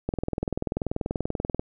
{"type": "click train", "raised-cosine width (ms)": 2, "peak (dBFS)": -13, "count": 32, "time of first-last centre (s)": [0.09, 1.595], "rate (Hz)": 20.6, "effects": []}